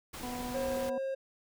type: noise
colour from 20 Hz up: pink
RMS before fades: -43 dBFS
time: 0.13-0.9 s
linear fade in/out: 10 ms
type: harmonic tone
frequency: 246.9 Hz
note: B3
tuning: in tune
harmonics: 1 / 2 / 3 / 4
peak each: -39 / -46 / -43 / -46 dBFS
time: 0.23-0.98 s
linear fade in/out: 2 ms
type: tone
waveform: triangle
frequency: 536 Hz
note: C5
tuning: 42 cents sharp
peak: -30 dBFS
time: 0.54-1.15 s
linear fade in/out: 10 ms
effects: none